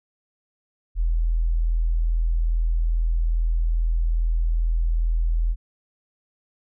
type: tone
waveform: sine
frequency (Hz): 41.2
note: E1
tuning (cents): 0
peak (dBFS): -18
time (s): 0.95-5.56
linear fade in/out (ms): 50
effects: none